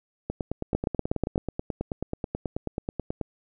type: two click trains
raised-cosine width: 2 ms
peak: -10 / -15 dBFS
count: 6 / 28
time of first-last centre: 0.75-1.358 / 0.3-3.213 s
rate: 8.22 / 9.27 Hz
effects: none